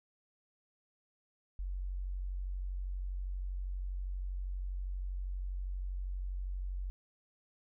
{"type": "tone", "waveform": "sine", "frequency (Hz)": 46.25, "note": "F#1", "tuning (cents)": 0, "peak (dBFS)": -35, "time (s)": [1.59, 6.9], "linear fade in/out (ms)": 0, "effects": []}